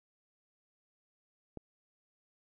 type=click; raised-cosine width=2 ms; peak=-29 dBFS; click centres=1.573 s; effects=none